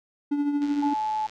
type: tone with tremolo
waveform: triangle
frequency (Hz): 288.7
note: D4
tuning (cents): -30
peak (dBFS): -18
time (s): 0.31-0.94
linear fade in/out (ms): 10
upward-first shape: triangle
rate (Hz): 13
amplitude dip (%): 55
type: click train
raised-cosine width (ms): 0.2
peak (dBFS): -27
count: 74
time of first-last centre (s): 0.62-1.296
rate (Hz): 108
type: tone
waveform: sine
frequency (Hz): 862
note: A5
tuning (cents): -36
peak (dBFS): -24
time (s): 0.82-1.27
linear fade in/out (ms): 10
effects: none